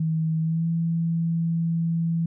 sine tone with pitch glide, 160 to 166.12 Hz, D#3 to E3, +49 to +14 cents, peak -21 dBFS, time 0-2.26 s, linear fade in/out 5 ms, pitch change +65 cents, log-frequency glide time 0.41-0.67 s, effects none

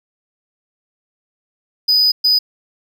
triangle tone bursts at uneven times, 4978 Hz, D#8, in tune, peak -9 dBFS, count 2, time 1.88-2.12 / 2.24-2.39 s, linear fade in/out 10 ms, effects none

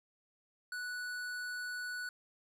sine tone with tanh clipping, 1478 Hz, F#6, 2 cents flat, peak -40 dBFS, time 0.72-2.09 s, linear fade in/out 2 ms, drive 16 dB, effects none

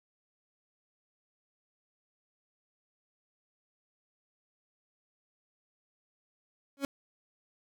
30% pulse tone with exponential growth, 277.4 Hz, C#4, 1 cent sharp, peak -23 dBFS, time 6.77-6.85 s, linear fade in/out 1 ms, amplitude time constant 16 ms, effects none

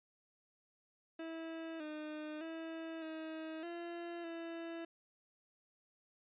30% pulse tone with pitch steps, 325.9 / 305.2 / 325.4 / 317.9 / 342.4 / 333 Hz, E4 / D#4 / E4 / D#4 / F4 / E4, -20 / -33 / -22 / +37 / -34 / +18 cents, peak -40 dBFS, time 1.19-4.85 s, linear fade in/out 5 ms, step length 610 ms, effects resampled to 8000 Hz

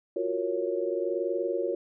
sine chord, Gb major seventh, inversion third, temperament equal, 349.2 / 370 / 466.2 / 554.4 Hz, F4 / Gb4 / Bb4 / Db5, 0 / 0 / 0 / 0 cents, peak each -32 dBFS, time 0.16-1.75 s, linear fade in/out 5 ms, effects none

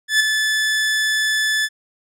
sawtooth tone with ADSR envelope, 1738 Hz, A6, 22 cents flat, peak -7 dBFS, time 0.08-1.69 s, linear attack 120 ms, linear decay 10 ms, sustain -6 dB, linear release 48 ms, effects low-pass 10000 Hz 12 dB/octave

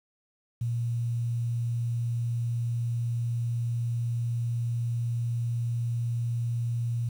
sine tone with quantisation, 118 Hz, A#2, 22 cents sharp, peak -26 dBFS, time 0.61-7.09 s, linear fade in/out 5 ms, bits 9, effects none

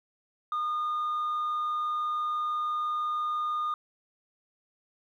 sine tone, 1221 Hz, D#6, 33 cents flat, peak -25 dBFS, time 0.52-3.74 s, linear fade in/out 2 ms, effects tanh soft clip ceiling -26 dBFS + 11-bit

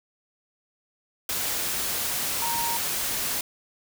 sine tone in noise, 932.3 Hz, A#5, in tune, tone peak -28 dBFS, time 2.42-2.77 s, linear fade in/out 2 ms, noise white, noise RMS -28 dBFS, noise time 1.29-3.41 s, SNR -3 dB, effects none

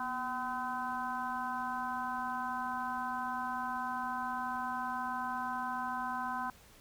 harmonic tone with a mistuned harmonic, 254.4 Hz, C4, 48 cents flat, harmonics 1 / 3 / 4 / 5 / 6, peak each -44 / -40 / -37 / -44 / -42 dBFS, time 0-6.5 s, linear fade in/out 2 ms, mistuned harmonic 1, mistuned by -72 cents, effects pink hiss -59 dBFS RMS until 6.8 s

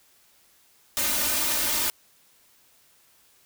white noise with comb filter, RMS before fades -25 dBFS, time 0.97-1.9 s, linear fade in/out 0 ms, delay 3.3 ms, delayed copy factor +0.85, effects white hiss -60 dBFS RMS until 3.45 s

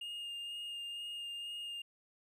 triangle tone with vibrato, 2830 Hz, F7, 22 cents sharp, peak -39 dBFS, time 0.01-1.82 s, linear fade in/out 5 ms, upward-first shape sine, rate 2.1 Hz, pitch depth 13 cents each way, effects none

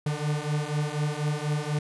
45% pulse beating tone pair, 147.2 / 151.3 Hz, D3 / D#3, +4 / -48 cents, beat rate 4.1 Hz, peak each -29 dBFS, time 0.06-1.79 s, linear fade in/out 5 ms, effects resampled to 24000 Hz

